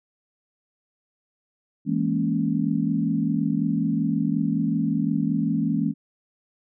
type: chord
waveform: sine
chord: A# half-diminished seventh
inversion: second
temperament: equal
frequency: 164.81 / 207.7 / 233.1 / 277.2 Hz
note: E3 / G#3 / A#3 / C#4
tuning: 0 / 0 / 0 / 0 cents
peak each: -26 dBFS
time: 1.85-5.94 s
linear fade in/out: 50 ms
effects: none